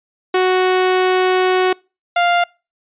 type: tone pair in turn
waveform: sawtooth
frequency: 370 / 698.5 Hz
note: F#4 / F5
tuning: 0 / 0 cents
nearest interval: major seventh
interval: 1100 cents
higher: second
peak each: -8 dBFS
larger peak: neither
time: 0.34-1.73 / 2.16-2.44 s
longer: first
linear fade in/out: 5 ms
effects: noise-tail reverb RT60 0.3 s tail -26 dB re dry + resampled to 8000 Hz